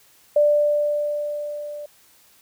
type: tone with level ramp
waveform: sine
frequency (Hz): 590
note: D5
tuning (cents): +8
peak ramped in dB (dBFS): -12 to -31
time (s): 0.36-1.86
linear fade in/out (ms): 5
effects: white hiss -55 dBFS RMS until 2.41 s